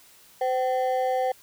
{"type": "ring-modulated tone", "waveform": "triangle", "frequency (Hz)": 640, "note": "D#5", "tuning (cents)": 49, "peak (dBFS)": -17, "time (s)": [0.41, 1.32], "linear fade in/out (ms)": 5, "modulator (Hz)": 126, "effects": ["white hiss -54 dBFS RMS until 1.42 s"]}